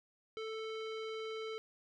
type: tone with low-pass filter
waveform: square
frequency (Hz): 441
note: A4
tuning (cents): +4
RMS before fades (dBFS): -42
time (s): 0.37-1.58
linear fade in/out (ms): 0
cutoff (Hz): 3500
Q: 1.8
effects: none